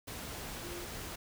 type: tone in noise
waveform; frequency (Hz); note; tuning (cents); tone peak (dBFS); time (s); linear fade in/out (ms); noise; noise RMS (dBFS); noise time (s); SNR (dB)
sine; 349.2; F4; 0; -44; 0.63-0.85; 10; pink; -43; 0.07-1.16; -4
effects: none